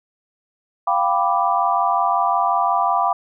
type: chord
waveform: sine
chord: G dominant seventh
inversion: third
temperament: equal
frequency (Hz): 698.5 / 784 / 987.8 / 1174.7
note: F5 / G5 / B5 / D6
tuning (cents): 0 / 0 / 0 / 0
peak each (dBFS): -21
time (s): 0.87-3.13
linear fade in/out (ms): 5
effects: none